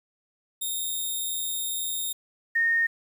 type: tone pair in turn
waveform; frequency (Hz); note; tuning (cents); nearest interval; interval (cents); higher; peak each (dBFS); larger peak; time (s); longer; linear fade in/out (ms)
5% pulse / sine; 3682 / 1841; A#7 / A#6; -22 / -22; octave; 1200; first; -20 / -20; neither; 0.61-2.13 / 2.55-2.87; first; 10
effects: 9-bit